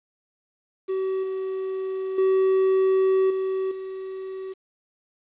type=tone with level steps; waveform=triangle; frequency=380.5 Hz; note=F#4; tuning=48 cents sharp; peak=-21 / -24 / -15 / -21 / -29 dBFS; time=0.88-4.54 s; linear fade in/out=20 ms; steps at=1.23 / 2.18 / 3.3 / 3.71 s; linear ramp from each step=5 ms; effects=resampled to 8000 Hz + 9-bit